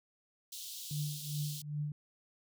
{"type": "high-pass noise", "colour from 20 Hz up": "pink", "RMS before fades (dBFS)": -45, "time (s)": [0.52, 1.62], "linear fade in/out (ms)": 5, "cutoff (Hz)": 3200, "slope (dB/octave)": 48}
{"type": "tone with tremolo", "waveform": "sine", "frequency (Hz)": 148.3, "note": "D3", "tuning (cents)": 17, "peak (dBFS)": -32, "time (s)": [0.91, 1.92], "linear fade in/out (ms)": 2, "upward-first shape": "triangle", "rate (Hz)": 2.5, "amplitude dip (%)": 90}
{"effects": []}